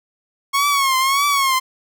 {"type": "tone with vibrato", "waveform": "sawtooth", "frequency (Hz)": 1096, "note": "C#6", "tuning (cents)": -20, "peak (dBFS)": -11, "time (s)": [0.53, 1.6], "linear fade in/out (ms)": 20, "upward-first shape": "triangle", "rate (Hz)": 1.7, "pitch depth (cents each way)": 100, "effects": []}